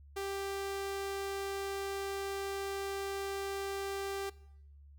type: tone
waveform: sawtooth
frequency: 393.4 Hz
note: G4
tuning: 6 cents sharp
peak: -32 dBFS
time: 0.16-4.3 s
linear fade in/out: 10 ms
effects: noise-tail reverb RT60 0.8 s tail -21 dB re dry + added 71 Hz sine -53 dBFS peak until 4.98 s